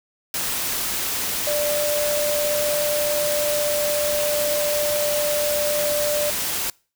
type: tone in noise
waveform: sine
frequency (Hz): 591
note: D5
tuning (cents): +11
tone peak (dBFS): -21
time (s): 1.47-6.3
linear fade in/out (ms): 2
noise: white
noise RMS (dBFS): -25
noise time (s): 0.34-6.7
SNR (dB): +1
effects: noise-tail reverb RT60 0.4 s tail -26 dB re dry